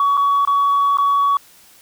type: tone with dropouts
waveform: sine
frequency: 1127 Hz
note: C#6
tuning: 28 cents sharp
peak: -11 dBFS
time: 0-1.37 s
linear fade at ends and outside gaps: 2 ms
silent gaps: 0.171-0.175 / 0.451-0.474 / 0.972-0.984 s
effects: tanh soft clip ceiling -10 dBFS + white hiss -48 dBFS RMS until 1.81 s